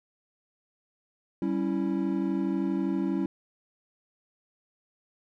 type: chord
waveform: triangle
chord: C# diminished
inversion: second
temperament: equal with one note detuned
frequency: 193.63 / 277.2 / 329.6 Hz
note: G3 / C#4 / E4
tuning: -21 / 0 / 0 cents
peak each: -28 dBFS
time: 1.42-3.26 s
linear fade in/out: 2 ms
effects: none

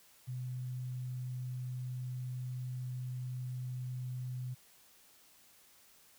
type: tone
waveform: sine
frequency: 126.3 Hz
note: B2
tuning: 39 cents sharp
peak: -37 dBFS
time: 0.27-4.55 s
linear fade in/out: 20 ms
effects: white hiss -63 dBFS RMS until 6.18 s

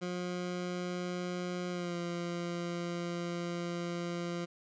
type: tone with pitch glide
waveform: 20% pulse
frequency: 178.7 to 173.01 Hz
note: F3 to F3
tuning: +40 to -16 cents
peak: -30 dBFS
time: 0.01-4.46 s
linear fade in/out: 20 ms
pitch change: -56 cents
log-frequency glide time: 1.7-1.96 s
effects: resampled to 16000 Hz + 12-bit

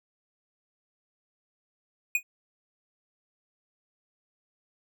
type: tone with exponential decay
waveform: square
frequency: 2473 Hz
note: D#7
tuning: 11 cents flat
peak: -19 dBFS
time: 2.15-2.23 s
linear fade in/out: 2 ms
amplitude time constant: 16 ms
effects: none

